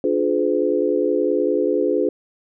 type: chord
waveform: sine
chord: D diminished seventh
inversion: none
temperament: just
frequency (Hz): 293.7 / 352.4 / 422.9 / 507.5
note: D4 / F4 / Ab4 / Cb5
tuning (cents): 0 / +16 / +31 / +47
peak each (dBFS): -23 / -22 / -21 / -22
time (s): 0.04-2.09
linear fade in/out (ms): 2
effects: none